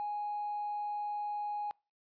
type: tone with tanh clipping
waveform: triangle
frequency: 830.6 Hz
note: G#5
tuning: in tune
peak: -33 dBFS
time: 0-1.71 s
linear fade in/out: 0 ms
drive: 1 dB
effects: noise-tail reverb RT60 0.3 s tail -25 dB re dry + resampled to 11025 Hz